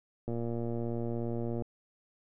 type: click train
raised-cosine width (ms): 2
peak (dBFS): -23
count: 158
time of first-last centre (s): 0.28-1.622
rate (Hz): 117
effects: none